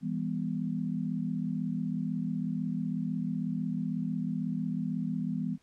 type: chord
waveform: sine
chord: E minor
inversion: none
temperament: equal with one note detuned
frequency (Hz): 164.81 / 200.9 / 246.9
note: E3 / G3 / B3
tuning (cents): 0 / +43 / 0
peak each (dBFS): -34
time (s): 0.01-5.58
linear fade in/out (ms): 50
effects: pink hiss -69 dBFS RMS until 5.62 s + low-pass 9000 Hz 12 dB/octave